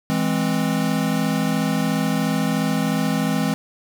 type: chord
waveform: square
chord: E augmented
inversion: none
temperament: equal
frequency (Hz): 164.81 / 207.7 / 261.6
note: E3 / G#3 / B#3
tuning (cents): 0 / 0 / 0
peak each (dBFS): -24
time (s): 0.1-3.54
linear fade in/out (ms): 0
effects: none